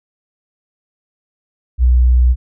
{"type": "tone", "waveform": "sine", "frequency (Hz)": 61.74, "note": "B1", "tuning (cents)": 0, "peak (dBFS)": -7, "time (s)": [1.78, 2.36], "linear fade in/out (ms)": 50, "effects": []}